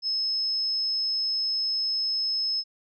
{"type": "tone", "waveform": "sine", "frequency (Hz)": 5190, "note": "E8", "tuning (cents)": -28, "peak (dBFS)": -24, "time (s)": [0.02, 2.64], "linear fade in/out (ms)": 50, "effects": []}